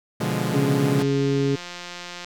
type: chord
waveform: sawtooth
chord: B diminished seventh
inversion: none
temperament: equal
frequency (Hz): 123.47 / 146.83 / 174.61 / 207.7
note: B2 / D3 / F3 / Ab3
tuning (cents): 0 / 0 / 0 / 0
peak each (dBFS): -24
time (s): 0.2-1.03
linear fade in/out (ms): 10
type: harmonic tone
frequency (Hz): 138.59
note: C#3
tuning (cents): 0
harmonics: 1 / 2 / 3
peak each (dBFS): -23 / -23 / -23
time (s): 0.53-1.56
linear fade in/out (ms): 10
type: click train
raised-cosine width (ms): 0.2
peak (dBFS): -18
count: 222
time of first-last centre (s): 0.99-2.246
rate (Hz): 176
effects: none